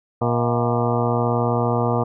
harmonic tone with a mistuned harmonic, 119 Hz, A#2, 36 cents sharp, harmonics 1 / 2 / 3 / 4 / 5 / 6 / 7 / 8 / 9 / 10, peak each -22 / -25 / -29 / -24 / -28 / -27 / -30 / -30 / -32 / -30 dBFS, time 0.21-2.04 s, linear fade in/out 10 ms, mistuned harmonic 5, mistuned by +110 cents, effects none

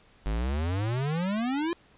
square exponential sweep, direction up, 49.32 to 351.4 Hz, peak -27 dBFS, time 0.26-1.73 s, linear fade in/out 0 ms, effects pink hiss -59 dBFS RMS until 1.97 s + resampled to 8000 Hz

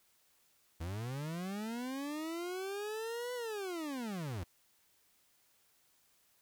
40% pulse linear two-way sweep, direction up then down, 77.78 to 499.8 to 77.78 Hz, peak -37 dBFS, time 0.8-4.44 s, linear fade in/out 10 ms, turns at 3.34 s, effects white hiss -71 dBFS RMS until 6.41 s

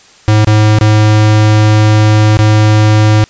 square tone with dropouts, 107.1 Hz, A2, 46 cents flat, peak -5 dBFS, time 0.28-3.24 s, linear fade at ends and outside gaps 0 ms, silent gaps 0.446-0.472 / 0.787-0.811 / 2.371-2.39 s, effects white hiss -41 dBFS RMS until 3.29 s + resampled to 16000 Hz

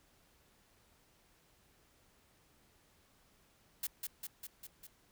blue noise with echo, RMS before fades -37 dBFS, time 3.83-3.87 s, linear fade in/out 5 ms, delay 200 ms, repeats 5, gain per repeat -3 dB, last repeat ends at 4.87 s, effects pink hiss -69 dBFS RMS until 5.11 s

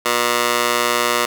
15% pulse tone with high-pass filter, 120 Hz, B2, 49 cents flat, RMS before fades -18 dBFS, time 0.05-1.26 s, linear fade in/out 10 ms, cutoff 750 Hz, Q 0.81, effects none

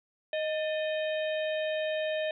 harmonic tone with a mistuned harmonic, 622.3 Hz, D#5, in tune, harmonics 1 / 3 / 4 / 5 / 6, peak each -29 / -39 / -41 / -43 / -45 dBFS, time 0.33-2.31 s, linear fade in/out 2 ms, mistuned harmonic 3, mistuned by -80 cents, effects none

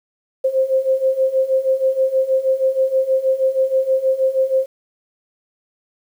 sine beating tone pair, 523.3 / 529.6 Hz, C5 / C5, 0 / +21 cents, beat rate 6.3 Hz, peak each -19 / -16 dBFS, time 0.44-4.66 s, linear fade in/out 10 ms, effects 8-bit

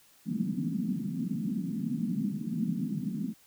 white band-pass noise, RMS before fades -32 dBFS, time 0.25-3.34 s, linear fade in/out 50 ms, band 160 to 250 Hz, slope 48 dB/octave, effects white hiss -61 dBFS RMS until 3.46 s

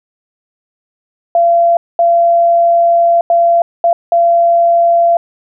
sine tone bursts at uneven times, 683 Hz, F5, 39 cents flat, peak -6 dBFS, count 5, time 1.35-1.77 / 1.99-3.21 / 3.3-3.62 / 3.84-3.93 / 4.12-5.17 s, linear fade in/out 2 ms, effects none

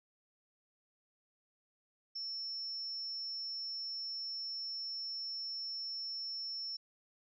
sine tone with amplitude modulation, 5400 Hz, E8, 41 cents sharp, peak -37 dBFS, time 2.15-6.77 s, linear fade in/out 10 ms, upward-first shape sine, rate 217 Hz, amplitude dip 30%, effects none

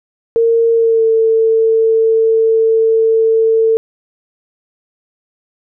sine tone with pitch glide, 459.5 to 447.7 Hz, A#4 to A4, -25 to +30 cents, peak -8 dBFS, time 0.36-3.77 s, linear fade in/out 0 ms, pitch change -45 cents, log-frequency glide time 0.72-1.1 s, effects none

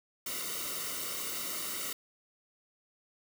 white noise with comb filter, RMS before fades -37 dBFS, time 0.26-1.93 s, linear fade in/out 5 ms, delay 1.2 ms, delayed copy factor -0.75, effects none

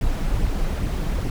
brown noise with flanger, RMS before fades -22 dBFS, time 0.01-1.3 s, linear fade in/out 2 ms, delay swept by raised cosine 0.35 to 6.35 ms, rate 2.4 Hz, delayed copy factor +0.5, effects none

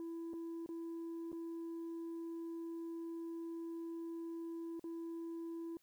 sine tone with dropouts, 332.8 Hz, E4, 17 cents sharp, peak -39 dBFS, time 0-5.77 s, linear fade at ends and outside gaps 1 ms, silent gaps 0.333-0.338 / 0.662-0.69 / 1.318-1.328 / 4.795-4.841 s, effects tanh soft clip ceiling -41 dBFS + white hiss -75 dBFS RMS until 5.82 s

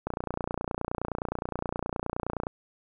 click train, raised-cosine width 1 ms, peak -16 dBFS, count 72, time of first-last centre 0.07-2.469 s, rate 29.6 Hz, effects none

